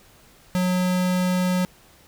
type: tone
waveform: square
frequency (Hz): 182.1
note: F#3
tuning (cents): -27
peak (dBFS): -20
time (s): 0.55-1.65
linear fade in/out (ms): 0
effects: pink hiss -53 dBFS RMS until 2.07 s